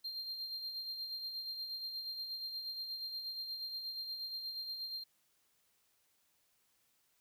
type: tone with tremolo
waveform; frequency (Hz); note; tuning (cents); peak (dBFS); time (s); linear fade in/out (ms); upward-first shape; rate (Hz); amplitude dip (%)
triangle; 4186; C8; 0; -37; 0.04-5.04; 10; sine; 8.4; 45
effects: white hiss -75 dBFS RMS until 7.2 s